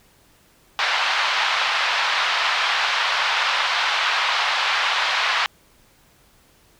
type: band-pass noise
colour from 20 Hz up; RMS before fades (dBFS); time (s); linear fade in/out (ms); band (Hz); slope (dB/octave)
pink; -21; 0.79-5.46; 0; 860 to 4200; 24
effects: pink hiss -56 dBFS RMS until 6.79 s